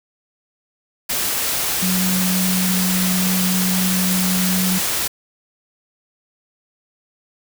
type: tone in noise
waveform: sine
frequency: 185 Hz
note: F#3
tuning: in tune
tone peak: -18 dBFS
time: 1.82-4.79 s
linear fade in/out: 10 ms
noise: white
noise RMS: -21 dBFS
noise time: 1.09-5.08 s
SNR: 0 dB
effects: none